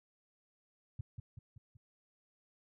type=tone with echo; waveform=sine; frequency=110 Hz; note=A2; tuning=in tune; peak=-35 dBFS; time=0.99-1.01 s; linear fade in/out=5 ms; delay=190 ms; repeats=4; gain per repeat=-5 dB; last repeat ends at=1.77 s; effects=none